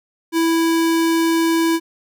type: tone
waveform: square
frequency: 329.6 Hz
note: E4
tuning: in tune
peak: -15 dBFS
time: 0.32-1.8 s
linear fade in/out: 50 ms
effects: none